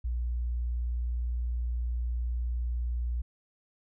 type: tone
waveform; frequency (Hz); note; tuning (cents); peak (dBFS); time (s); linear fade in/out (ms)
sine; 59.8; A#1; +45; -28; 0.04-3.22; 10
effects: none